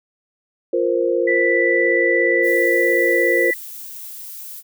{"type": "chord", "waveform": "sine", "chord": "F suspended fourth", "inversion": "none", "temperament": "equal", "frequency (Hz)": [349.2, 466.2, 523.3], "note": ["F4", "Bb4", "C5"], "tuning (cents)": [0, 0, 0], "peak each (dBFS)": -20, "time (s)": [0.73, 3.51], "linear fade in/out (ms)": 5}
{"type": "tone", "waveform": "sine", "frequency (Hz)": 1975.5, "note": "B6", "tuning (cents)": 0, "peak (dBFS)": -17, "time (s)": [1.27, 3.54], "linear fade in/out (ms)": 10}
{"type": "noise", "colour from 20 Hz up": "violet", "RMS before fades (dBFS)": -34, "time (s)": [2.42, 4.63], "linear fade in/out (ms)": 50}
{"effects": []}